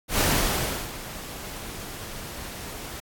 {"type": "noise with ADSR envelope", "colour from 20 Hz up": "pink", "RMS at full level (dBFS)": -21, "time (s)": [0.08, 3], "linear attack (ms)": 110, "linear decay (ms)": 710, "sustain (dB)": -16, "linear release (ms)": 5, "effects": ["AAC 64 kbps"]}